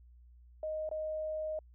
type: tone with dropouts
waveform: sine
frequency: 622.3 Hz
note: D#5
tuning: in tune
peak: -34 dBFS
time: 0.63-1.59 s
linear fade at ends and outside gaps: 2 ms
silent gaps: 0.891-0.913 s
effects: added 60 Hz sine -55 dBFS peak until 1.74 s